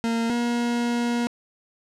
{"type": "tone pair in turn", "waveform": "40% pulse", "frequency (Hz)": [230, 238.3], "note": ["A#3", "A#3"], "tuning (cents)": [-23, 38], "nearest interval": "minor second", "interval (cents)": 61, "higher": "second", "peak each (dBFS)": -21, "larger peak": "neither", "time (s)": [[0.04, 0.3], [0.3, 1.27]], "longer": "second", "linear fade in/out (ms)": 0, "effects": ["low-pass 8000 Hz 12 dB/octave"]}